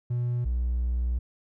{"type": "tone pair in turn", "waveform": "triangle", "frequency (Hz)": [121.5, 60.75], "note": ["B2", "B1"], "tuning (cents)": [-28, -28], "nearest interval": "octave", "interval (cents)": 1200, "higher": "first", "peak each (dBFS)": [-22, -21], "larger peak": "second", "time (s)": [[0.1, 0.45], [0.45, 1.19]], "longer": "second", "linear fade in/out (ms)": 10, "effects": ["tanh soft clip ceiling -19 dBFS"]}